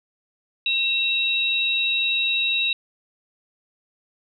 sine tone pair together, 2696 / 3818 Hz, E7 / A#7, +38 / +41 cents, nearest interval tritone, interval 603 cents, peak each -22 dBFS, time 0.66-2.73 s, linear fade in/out 2 ms, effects none

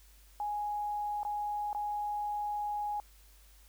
sine tone with dropouts, 830.6 Hz, G#5, in tune, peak -32 dBFS, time 0.4-3 s, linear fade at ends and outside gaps 1 ms, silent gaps 1.232-1.25 / 1.73-1.748 s, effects added 50 Hz sine -57 dBFS peak until 3.68 s + white hiss -63 dBFS RMS until 3.68 s

